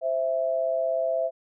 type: tone pair together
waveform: sine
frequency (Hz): 523 / 659.3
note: C5 / E5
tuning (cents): -1 / 0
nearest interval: major third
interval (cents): 401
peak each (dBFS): -28 / -24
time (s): 0.01-1.31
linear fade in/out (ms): 50
effects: none